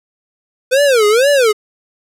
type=tone with vibrato; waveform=square; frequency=490 Hz; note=B4; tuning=14 cents flat; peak=-9 dBFS; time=0.71-1.53 s; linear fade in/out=20 ms; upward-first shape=sine; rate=2.1 Hz; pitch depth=290 cents each way; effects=low-pass 12000 Hz 12 dB/octave